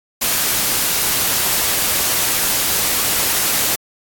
white noise, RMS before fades -17 dBFS, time 0.21-3.76 s, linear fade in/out 10 ms, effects AAC 64 kbps

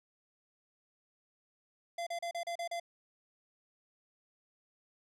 square tone bursts, 686 Hz, F5, 31 cents flat, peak -36 dBFS, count 7, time 1.98-2.799 s, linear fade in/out 5 ms, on 87 ms, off 35 ms, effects low-pass 9000 Hz 12 dB/octave

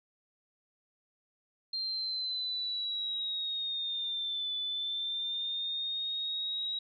sine linear two-way sweep, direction down then up, 4186 to 3484 to 3839 Hz, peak -32 dBFS, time 1.73-6.79 s, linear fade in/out 5 ms, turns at 4.55 s, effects none

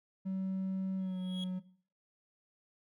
triangle tone with pitch glide, 190 to 184.17 Hz, F#3 to F#3, +46 to -8 cents, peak -31 dBFS, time 0.25-1.6 s, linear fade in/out 20 ms, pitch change -54 cents, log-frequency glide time 0.97-1.19 s
triangle tone with exponential growth, 3315 Hz, G#7, 4 cents flat, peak -36 dBFS, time 0.99-1.44 s, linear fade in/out 2 ms, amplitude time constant 97 ms
effects noise-tail reverb RT60 0.5 s tail -18 dB re dry + tanh soft clip ceiling -27 dBFS

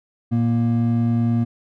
triangle tone pair together, 115.3 / 234.9 Hz, A#2 / A#3, -19 / +13 cents, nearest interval octave, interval 1232 cents, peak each -17 dBFS, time 0.31-1.45 s, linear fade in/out 20 ms, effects none

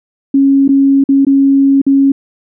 sine tone with dropouts, 274.6 Hz, C#4, 16 cents flat, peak -5 dBFS, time 0.34-2.12 s, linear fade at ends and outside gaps 5 ms, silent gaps 0.679-0.689 / 1.04-1.089 / 1.25-1.267 / 1.817-1.865 s, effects none

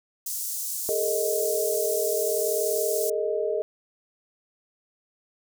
pink high-pass noise, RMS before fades -31 dBFS, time 0.26-3.1 s, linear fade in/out 5 ms, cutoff 6400 Hz, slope 24 dB/octave
sine chord, Ab suspended second, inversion none, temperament equal with one note detuned, 415.3 / 455.8 / 622.3 Hz, Ab4 / Bb4 / Eb5, 0 / -39 / 0 cents, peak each -28 dBFS, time 0.89-3.62 s, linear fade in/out 0 ms
effects none

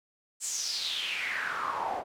pink noise with band-pass filter sweep, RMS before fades -33 dBFS, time 0.4-2.04 s, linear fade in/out 50 ms, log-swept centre 7900 to 650 Hz, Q 5.7, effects none

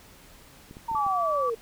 clicks, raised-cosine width 3 ms, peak -30 dBFS, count 5, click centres 0.711 / 0.769 / 0.915 / 0.948 / 1.065 s
sine linear sweep, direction down, 932.3 to 440 Hz, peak -26 dBFS, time 0.88-1.55 s, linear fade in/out 10 ms
sine tone, 1153 Hz, D6, 32 cents flat, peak -25 dBFS, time 0.95-1.5 s, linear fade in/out 5 ms
effects pink hiss -52 dBFS RMS until 1.61 s

